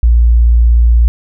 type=tone; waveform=sine; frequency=58.27 Hz; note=A#1; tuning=in tune; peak=-4 dBFS; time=0.03-1.08 s; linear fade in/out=0 ms; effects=none